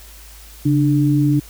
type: tone pair together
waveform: sine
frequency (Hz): 140 / 296.6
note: C#3 / D4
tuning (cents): +18 / +17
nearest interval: octave + minor second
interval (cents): 1299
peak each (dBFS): -15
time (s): 0.65-1.4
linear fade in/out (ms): 10
effects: added 53 Hz sine -40 dBFS peak until 1.49 s + white hiss -43 dBFS RMS until 1.49 s